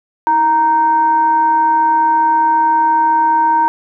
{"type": "tone with frequency modulation", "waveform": "sine", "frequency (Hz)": 932.3, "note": "A#5", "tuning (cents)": 0, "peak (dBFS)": -9, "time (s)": [0.27, 3.68], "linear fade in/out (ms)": 0, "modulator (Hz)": 610, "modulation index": 0.33, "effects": []}